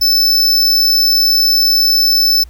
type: tone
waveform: square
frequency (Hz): 5274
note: E8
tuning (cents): 0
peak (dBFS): -9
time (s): 0.01-2.44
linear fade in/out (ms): 10
effects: added 60 Hz sine -33 dBFS peak until 2.49 s + pink hiss -51 dBFS RMS until 2.49 s